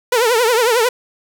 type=tone with vibrato; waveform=sawtooth; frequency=470 Hz; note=A#4; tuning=14 cents sharp; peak=-8 dBFS; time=0.12-0.89 s; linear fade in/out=5 ms; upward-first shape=triangle; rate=11 Hz; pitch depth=160 cents each way; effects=none